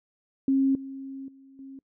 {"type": "tone with level steps", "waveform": "sine", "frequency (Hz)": 270, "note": "C#4", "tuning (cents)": -45, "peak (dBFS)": [-19, -35, -49, -40], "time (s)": [0.48, 1.79], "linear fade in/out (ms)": 2, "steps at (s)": [0.75, 1.28, 1.59], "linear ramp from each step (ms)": 2, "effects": ["noise-tail reverb RT60 0.1 s tail -26 dB re dry"]}